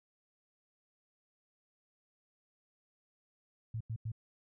sine tone bursts, 111.9 Hz, A2, 30 cents sharp, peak -35 dBFS, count 3, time 3.74-4.118 s, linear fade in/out 5 ms, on 66 ms, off 90 ms, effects none

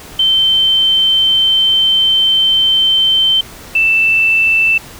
sine tone pair in turn, 3100 / 2657 Hz, G7 / E7, -20 / +13 cents, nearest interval minor third, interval 267 cents, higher first, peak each -8 dBFS, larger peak neither, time 0.19-3.41 / 3.75-4.78 s, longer first, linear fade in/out 5 ms, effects pink hiss -34 dBFS RMS until 4.99 s

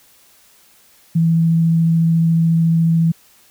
sine tone with vibrato, 164.81 Hz, E3, in tune, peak -11 dBFS, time 1.15-3.12 s, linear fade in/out 10 ms, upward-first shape triangle, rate 14 Hz, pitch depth 9 cents each way, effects white hiss -51 dBFS RMS until 3.5 s

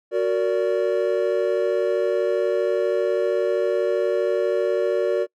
triangle chord, Gb augmented, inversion none, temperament just, 370 / 462.5 / 578.1 Hz, Gb4 / Bb4 / D5, 0 / -14 / -27 cents, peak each -21 dBFS, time 0.11-5.27 s, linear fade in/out 50 ms, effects noise-tail reverb RT60 0.1 s tail -25 dB re dry

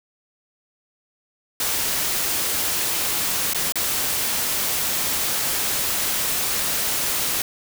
white noise with dropouts, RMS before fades -23 dBFS, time 1.6-7.42 s, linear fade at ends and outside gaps 2 ms, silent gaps 3.535-3.546 / 3.722-3.756 s, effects none

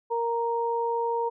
sine tone pair together, 466.1 / 932.3 Hz, A#4 / A#5, 0 / 0 cents, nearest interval octave, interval 1200 cents, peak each -27 dBFS, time 0.1-1.3 s, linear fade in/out 20 ms, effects none

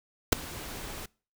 pink noise with ADSR envelope, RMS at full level -17 dBFS, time 0.32-1.06 s, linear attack 9 ms, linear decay 5 ms, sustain -23 dB, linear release 6 ms, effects noise-tail reverb RT60 0.4 s tail -25 dB re dry

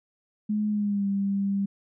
sine tone with pitch glide, 211.1 to 198.1 Hz, G#3 to G3, +29 to +18 cents, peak -23 dBFS, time 0.49-1.66 s, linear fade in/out 10 ms, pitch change -111 cents, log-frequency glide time 0.69-1.07 s, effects none

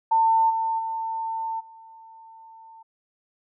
sine tone with level steps, 898 Hz, A5, 35 cents sharp, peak -16 / -22 / -26 / -44 dBFS, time 0.11-2.83 s, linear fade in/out 10 ms, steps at 0.49 / 0.78 / 1.59 s, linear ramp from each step 20 ms, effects none

